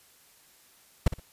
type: noise with echo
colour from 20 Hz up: brown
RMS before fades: -19 dBFS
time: 1.06-1.08 s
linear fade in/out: 5 ms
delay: 60 ms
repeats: 2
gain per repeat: -12 dB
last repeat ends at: 1.2 s
effects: white hiss -59 dBFS RMS until 1.32 s + resampled to 32000 Hz